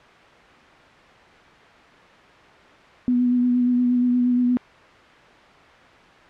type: tone with vibrato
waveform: sine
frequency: 246.4 Hz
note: B3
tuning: 4 cents flat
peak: -16 dBFS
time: 3.08-4.57 s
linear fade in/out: 0 ms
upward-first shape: sine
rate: 8.5 Hz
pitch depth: 19 cents each way
effects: white hiss -47 dBFS RMS until 6.29 s + low-pass 2000 Hz 12 dB/octave